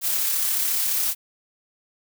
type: noise with amplitude modulation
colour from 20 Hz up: blue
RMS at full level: -22 dBFS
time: 0.01-1.15 s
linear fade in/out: 50 ms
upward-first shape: sine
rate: 34.4 Hz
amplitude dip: 25%
effects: none